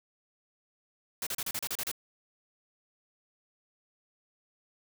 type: noise bursts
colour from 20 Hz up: white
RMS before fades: -34 dBFS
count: 9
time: 1.22-1.915 s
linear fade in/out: 2 ms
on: 47 ms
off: 34 ms
effects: none

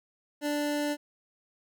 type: tone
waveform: 25% pulse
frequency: 293.7 Hz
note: D4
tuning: in tune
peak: -24 dBFS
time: 0.41-0.97 s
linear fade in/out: 50 ms
effects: none

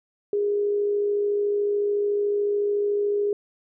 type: tone with amplitude modulation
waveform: sine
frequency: 410 Hz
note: G#4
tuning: 22 cents flat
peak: -19 dBFS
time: 0.33-3.33 s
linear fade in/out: 2 ms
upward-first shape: sine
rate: 53.8 Hz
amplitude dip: 30%
effects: none

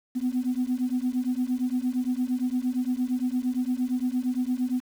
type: beating tone pair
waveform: sine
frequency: 246.9 / 255.6 Hz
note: B3 / C4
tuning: 0 / -40 cents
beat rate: 8.7 Hz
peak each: -26 dBFS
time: 0.15-4.81 s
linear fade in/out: 20 ms
effects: tanh soft clip ceiling -18 dBFS + 8-bit

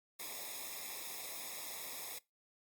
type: noise with comb filter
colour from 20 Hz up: white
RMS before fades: -45 dBFS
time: 0.19-2.19 s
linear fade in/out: 10 ms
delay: 0.67 ms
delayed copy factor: -0.9
effects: noise-tail reverb RT60 0.2 s tail -21 dB re dry + Opus 48 kbps

